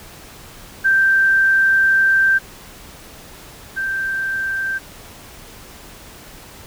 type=tone pair in turn; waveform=sine; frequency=1568 / 1568 Hz; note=G6 / G6; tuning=0 / 0 cents; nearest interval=unison; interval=0 cents; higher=neither; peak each=-11 / -19 dBFS; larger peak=first; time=0.84-2.39 / 3.76-4.79 s; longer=first; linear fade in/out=20 ms; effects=pink hiss -40 dBFS RMS until 6.66 s